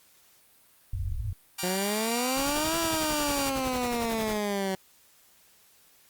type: low-pass noise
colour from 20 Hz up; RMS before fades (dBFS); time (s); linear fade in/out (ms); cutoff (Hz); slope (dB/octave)
white; -31; 0.93-1.33; 5; 110; 96
type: chord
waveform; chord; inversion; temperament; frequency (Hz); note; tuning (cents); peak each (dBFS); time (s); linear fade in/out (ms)
5% pulse; G minor seventh; none; just; 784 / 940.8 / 1176 / 1411.2; G5 / Bb5 / D6 / F6; 0 / +16 / +2 / +18; -27; 1.58-3.5; 10
type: exponential two-way sweep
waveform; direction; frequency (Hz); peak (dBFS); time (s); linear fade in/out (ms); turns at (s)
15% pulse; up then down; 178.1 to 334.8 to 188.5; -21; 1.63-4.75; 2; 2.78
type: noise with tremolo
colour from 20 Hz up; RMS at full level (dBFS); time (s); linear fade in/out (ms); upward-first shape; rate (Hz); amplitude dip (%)
pink; -35; 2.37-4.37; 2; sine; 11; 80
effects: white hiss -60 dBFS RMS until 6.09 s + Opus 48 kbps